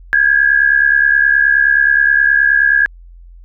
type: tone pair together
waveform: sine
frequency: 1618 / 1687.5 Hz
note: G#6 / G#6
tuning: -46 / +27 cents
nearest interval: minor second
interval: 73 cents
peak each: -11 dBFS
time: 0.13-2.86 s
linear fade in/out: 0 ms
effects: added 43 Hz sine -35 dBFS peak until 3.44 s